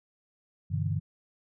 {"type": "chord", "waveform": "sine", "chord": "E minor seventh", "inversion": "first", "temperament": "equal", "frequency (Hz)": [98, 123.47, 146.83, 164.81], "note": ["G2", "B2", "D3", "E3"], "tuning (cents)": [0, 0, 0, 0], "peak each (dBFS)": [-30, -36, -31, -35], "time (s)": [0.7, 1], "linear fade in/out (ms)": 20, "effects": []}